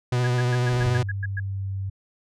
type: tone with vibrato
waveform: 45% pulse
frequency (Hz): 123.47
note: B2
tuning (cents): 0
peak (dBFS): -20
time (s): 0.12-1.03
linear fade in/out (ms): 5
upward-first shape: sine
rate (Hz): 14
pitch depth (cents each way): 24
type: tone bursts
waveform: sine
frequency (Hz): 1658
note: G#6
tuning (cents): -3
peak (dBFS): -28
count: 9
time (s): 0.24-1.399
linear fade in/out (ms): 5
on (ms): 31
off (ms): 110
type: noise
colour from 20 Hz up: brown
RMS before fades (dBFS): -35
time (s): 0.7-0.91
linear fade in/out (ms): 10
type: tone with pitch glide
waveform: sine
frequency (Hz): 98.5 to 96.86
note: G2 to G2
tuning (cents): +9 to -20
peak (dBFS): -26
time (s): 0.84-1.9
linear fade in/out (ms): 10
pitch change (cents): -29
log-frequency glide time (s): 1.19-1.74
effects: low-pass 7000 Hz 12 dB/octave